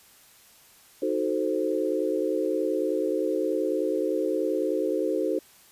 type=chord; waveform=sine; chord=D# diminished seventh; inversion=none; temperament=equal; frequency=311.1 / 370 / 440 / 523.3 Hz; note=D#4 / F#4 / A4 / C5; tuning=0 / 0 / 0 / 0 cents; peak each=-29 dBFS; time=1.02-5.39 s; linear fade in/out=5 ms; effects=white hiss -55 dBFS RMS until 5.71 s + resampled to 32000 Hz